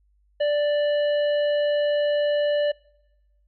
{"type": "harmonic tone with a mistuned harmonic", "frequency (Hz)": 587.3, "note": "D5", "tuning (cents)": 0, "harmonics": [1, 3, 5, 7], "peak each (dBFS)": [-19, -34, -35, -45], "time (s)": [0.4, 2.72], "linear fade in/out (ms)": 10, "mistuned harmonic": 7, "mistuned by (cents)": -17, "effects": ["noise-tail reverb RT60 1.0 s tail -25 dB re dry", "added 50 Hz sine -60 dBFS peak until 3.47 s"]}